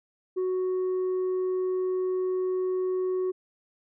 sine tone, 370.2 Hz, F#4, 1 cent sharp, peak -22 dBFS, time 0.36-3.32 s, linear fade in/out 20 ms, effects tanh soft clip ceiling -24 dBFS

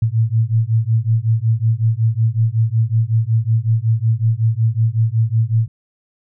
sine beating tone pair, 110 / 115.4 Hz, A2 / A#2, 0 / -17 cents, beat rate 5.4 Hz, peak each -16 dBFS, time 0.02-5.68 s, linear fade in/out 5 ms, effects none

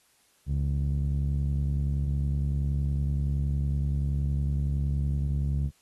sawtooth tone with low-pass filter, 70.7 Hz, C#2, 35 cents sharp, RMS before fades -27 dBFS, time 0.46-5.71 s, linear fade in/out 50 ms, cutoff 150 Hz, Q 1.8, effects white hiss -65 dBFS RMS until 5.81 s + AAC 32 kbps

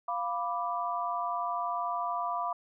sine chord, B diminished, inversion second, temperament equal, 698.5 / 987.8 / 1174.7 Hz, F5 / B5 / D6, 0 / 0 / 0 cents, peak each -34 dBFS, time 0.08-2.53 s, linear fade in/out 5 ms, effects none

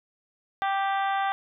harmonic tone, 392 Hz, G4, in tune, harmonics 2 / 3 / 4 / 5 / 6 / 7 / 8 / 9, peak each -25 / -31 / -33 / -37 / -46 / -47 / -46 / -43 dBFS, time 0.62-1.32 s, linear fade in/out 0 ms, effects none

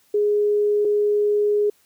sine tone pair in turn, 415.3 / 415.3 Hz, G#4 / G#4, 0 / 0 cents, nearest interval unison, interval 0 cents, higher neither, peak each -16 / -16 dBFS, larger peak neither, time 0.14-0.85 / 0.85-1.7 s, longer second, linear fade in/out 5 ms, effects white hiss -60 dBFS RMS until 1.85 s

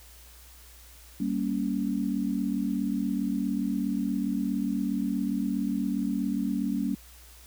sine chord, G diminished, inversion none, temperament equal with one note detuned, 196 / 233.1 / 280.7 Hz, G3 / Bb3 / Db4, 0 / 0 / +22 cents, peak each -30 dBFS, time 1.2-6.95 s, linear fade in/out 5 ms, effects added 60 Hz sine -51 dBFS peak until 7.46 s + white hiss -53 dBFS RMS until 7.46 s

